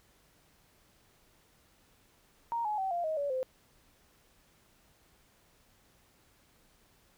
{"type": "tone with pitch steps", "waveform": "sine", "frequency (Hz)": [932.3, 845.1, 766.1, 694.4, 629.5, 570.6, 517.2], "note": ["A#5", "G#5", "G5", "F5", "D#5", "C#5", "C5"], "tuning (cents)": [0, 30, -40, -10, 20, 50, -20], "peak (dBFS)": -30, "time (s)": [2.52, 3.43], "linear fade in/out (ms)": 0, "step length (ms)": 130, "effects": ["pink hiss -66 dBFS RMS until 7.17 s"]}